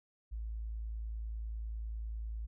sine tone, 55 Hz, A1, in tune, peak -37 dBFS, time 0.31-2.47 s, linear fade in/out 20 ms, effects none

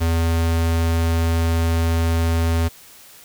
square tone, 82.8 Hz, E2, 8 cents sharp, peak -17 dBFS, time 0-2.69 s, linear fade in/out 20 ms, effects white hiss -45 dBFS RMS until 3.24 s

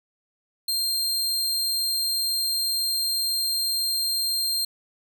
sawtooth tone, 4186 Hz, C8, in tune, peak -20 dBFS, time 0.68-4.65 s, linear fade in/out 5 ms, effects none

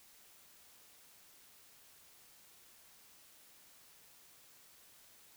silence, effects white hiss -62 dBFS RMS until 5.36 s

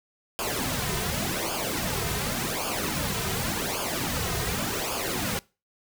pink noise with flanger, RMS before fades -29 dBFS, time 0.39-5.39 s, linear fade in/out 0 ms, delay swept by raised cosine 0.51 to 3.61 ms, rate 0.88 Hz, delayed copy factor -0.75, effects noise-tail reverb RT60 0.3 s tail -23 dB re dry

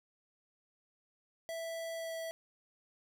square tone with pitch glide, 659.3 to 654.7 Hz, E5 to E5, 0 to -12 cents, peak -39 dBFS, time 1.49-2.31 s, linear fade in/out 0 ms, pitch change -12 cents, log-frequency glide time 1.95-2.13 s, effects none

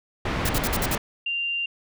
pink low-pass noise, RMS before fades -26 dBFS, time 0.25-0.98 s, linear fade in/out 5 ms, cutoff 2600 Hz, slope 12 dB/octave
white noise bursts, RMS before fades -27 dBFS, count 6, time 0.45-0.952 s, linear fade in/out 5 ms, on 42 ms, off 50 ms
sine tone, 2783 Hz, F7, 7 cents flat, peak -24 dBFS, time 1.26-1.66 s, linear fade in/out 5 ms
effects none

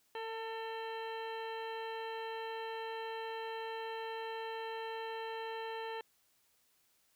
harmonic tone with a mistuned harmonic, 447.3 Hz, A4, 28 cents sharp, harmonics 1 / 2 / 3 / 4 / 5 / 6 / 7 / 9, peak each -42 / -43 / -54 / -49 / -58 / -53 / -53 / -58 dBFS, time 0.15-6.01 s, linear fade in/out 2 ms, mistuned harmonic 1, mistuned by +15 cents, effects white hiss -73 dBFS RMS until 7.15 s

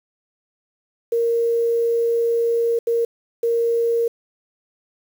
sine tone bursts at uneven times, 465.3 Hz, A#4, 3 cents flat, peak -16 dBFS, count 3, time 1.12-2.79 / 2.87-3.05 / 3.43-4.08 s, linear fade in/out 5 ms, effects 7-bit

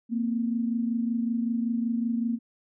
sine tone pair together, 230.5 / 255.8 Hz, A#3 / C4, -19 / -39 cents, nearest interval major second, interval 180 cents, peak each -25 / -32 dBFS, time 0.09-2.39 s, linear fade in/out 50 ms, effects none

